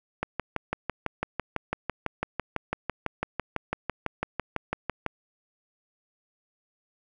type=click train; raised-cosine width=0.5 ms; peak=-12 dBFS; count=30; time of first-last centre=0.23-5.063 s; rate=6 Hz; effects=none